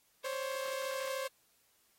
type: tone pair together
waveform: sawtooth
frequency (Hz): 527 / 560.4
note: C5 / C#5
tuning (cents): +12 / +19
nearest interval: minor second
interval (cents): 107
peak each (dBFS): -33 / -37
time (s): 0.24-1.28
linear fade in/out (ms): 10
effects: white hiss -71 dBFS RMS until 1.98 s + AAC 48 kbps